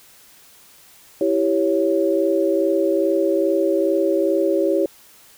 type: chord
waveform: sine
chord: C# diminished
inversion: first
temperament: equal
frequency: 329.6 / 392 / 554.4 Hz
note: E4 / G4 / C#5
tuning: 0 / 0 / 0 cents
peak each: -20 dBFS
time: 1.21-4.86 s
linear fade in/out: 2 ms
effects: white hiss -49 dBFS RMS until 5.37 s